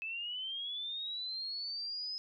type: linear sweep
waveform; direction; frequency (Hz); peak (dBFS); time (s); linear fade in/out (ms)
sine; up; 2594 to 5100; -37; 0.02-2.18; 0
effects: none